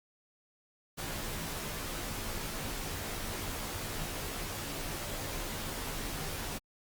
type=noise with comb filter; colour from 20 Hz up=pink; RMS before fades=-38 dBFS; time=0.97-6.59 s; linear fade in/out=20 ms; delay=16 ms; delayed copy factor=-0.65; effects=Opus 48 kbps